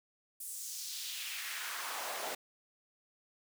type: noise with high-pass filter sweep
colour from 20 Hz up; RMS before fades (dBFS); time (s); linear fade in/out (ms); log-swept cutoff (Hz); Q
pink; -41; 0.4-2.35; 5; 10000 to 480; 1.7
effects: none